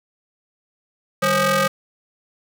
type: ring-modulated tone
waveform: sawtooth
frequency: 345.2 Hz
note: F4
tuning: 20 cents flat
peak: -9 dBFS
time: 1.22-1.68 s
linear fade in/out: 10 ms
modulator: 885 Hz
effects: none